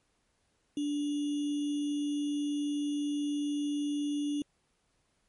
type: tone with sample-and-hold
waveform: sine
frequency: 291.3 Hz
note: D4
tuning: 14 cents flat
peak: -29 dBFS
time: 0.77-4.42 s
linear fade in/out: 2 ms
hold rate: 3150 Hz
effects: pink hiss -74 dBFS RMS until 5.28 s + MP3 48 kbps